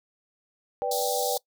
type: chord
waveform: sine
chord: G major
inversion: first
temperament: equal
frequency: 493.9 / 587.3 / 784 Hz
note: B4 / D5 / G5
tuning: 0 / 0 / 0 cents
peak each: -29 / -31 / -29 dBFS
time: 0.82-1.37 s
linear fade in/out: 0 ms
type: high-pass noise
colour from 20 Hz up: pink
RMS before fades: -32 dBFS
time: 0.91-1.38 s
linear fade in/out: 5 ms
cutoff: 3500 Hz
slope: 96 dB/octave
effects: noise-tail reverb RT60 0.1 s tail -23 dB re dry